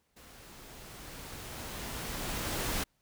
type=noise with level ramp; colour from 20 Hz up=pink; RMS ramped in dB=-54 to -32 dBFS; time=0.16-2.84 s; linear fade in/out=10 ms; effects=pink hiss -75 dBFS RMS until 3.01 s